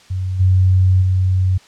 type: tone with level steps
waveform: sine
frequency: 93.1 Hz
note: F#2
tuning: 11 cents sharp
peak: -18 / -9 / -12 dBFS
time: 0.1-1.58 s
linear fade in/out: 10 ms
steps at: 0.39 / 1.01 s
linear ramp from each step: 20 ms
effects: white hiss -47 dBFS RMS until 1.67 s + low-pass 6000 Hz 12 dB/octave